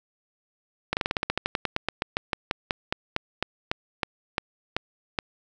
slowing click train, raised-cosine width 0.3 ms, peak -8 dBFS, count 27, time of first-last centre 0.93-5.188 s, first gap 39 ms, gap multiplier 1.1, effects none

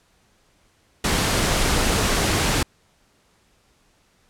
pink noise, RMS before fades -20 dBFS, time 1.04-2.63 s, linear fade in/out 5 ms, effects pink hiss -61 dBFS RMS until 4.29 s + low-pass 10000 Hz 12 dB/octave

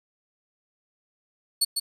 25% pulse tone with echo, 4423 Hz, C#8, 5 cents flat, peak -14 dBFS, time 1.61-1.65 s, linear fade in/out 10 ms, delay 150 ms, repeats 1, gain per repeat -5 dB, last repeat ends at 1.8 s, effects 9-bit

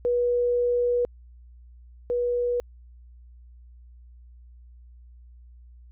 sine tone pair in turn, 485.5 / 485.5 Hz, B4 / B4, -30 / -30 cents, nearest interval unison, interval 0 cents, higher neither, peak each -20 / -22 dBFS, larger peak first, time 0.05-1.05 / 2.1-2.6 s, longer first, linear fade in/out 0 ms, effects added 60 Hz sine -46 dBFS peak until 5.91 s

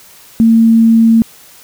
sine tone, 226.8 Hz, A#3, 47 cents flat, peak -4 dBFS, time 0.4-1.22 s, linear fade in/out 0 ms, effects white hiss -40 dBFS RMS until 1.63 s

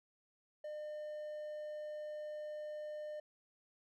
triangle tone, 604 Hz, D5, 48 cents sharp, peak -40 dBFS, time 0.64-3.2 s, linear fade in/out 5 ms, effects none

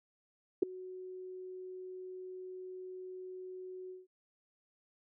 sine tone with ADSR envelope, 370 Hz, F#4, in tune, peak -20 dBFS, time 0.62-4.07 s, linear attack 9 ms, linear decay 6 ms, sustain -23 dB, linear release 170 ms, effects none

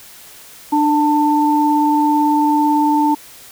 sine tone pair together, 297 / 891 Hz, D4 / A5, +20 / +22 cents, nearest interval octave + perfect fifth, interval 1902 cents, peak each -14 dBFS, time 0.72-3.15 s, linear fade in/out 10 ms, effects white hiss -40 dBFS RMS until 3.51 s

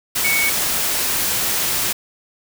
sine tone in noise, 2228 Hz, C#7, 8 cents sharp, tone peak -17 dBFS, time 0.24-0.5 s, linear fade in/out 10 ms, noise white, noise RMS -20 dBFS, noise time 0.15-1.93 s, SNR 0 dB, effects none

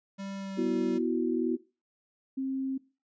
square tone with pitch glide, 196 to 192.41 Hz, G3 to G3, 0 to -32 cents, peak -37 dBFS, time 0.18-0.99 s, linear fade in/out 20 ms, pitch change -32 cents, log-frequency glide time 0.36-0.63 s
sine chord, B suspended fourth, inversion none, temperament just, 246.9 / 329.3 / 370.4 Hz, B3 / E4 / F#4, 0 / -2 / +2 cents, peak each -30 dBFS, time 0.57-1.57 s, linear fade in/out 20 ms
sine tone, 266.3 Hz, C4, 31 cents sharp, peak -29 dBFS, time 2.37-2.78 s, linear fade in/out 10 ms
effects noise-tail reverb RT60 0.3 s tail -19 dB re dry + resampled to 16000 Hz

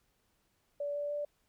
sine tone with pitch steps, 577 / 581.3 / 585.7 Hz, D5 / D5 / D5, -31 / -18 / -5 cents, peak -33 dBFS, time 0.8-1.25 s, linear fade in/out 5 ms, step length 150 ms, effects pink hiss -75 dBFS RMS until 1.48 s

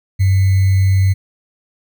sine tone with sample-and-hold, 95.8 Hz, G2, 39 cents flat, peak -9 dBFS, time 0.19-1.14 s, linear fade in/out 20 ms, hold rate 2100 Hz, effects none

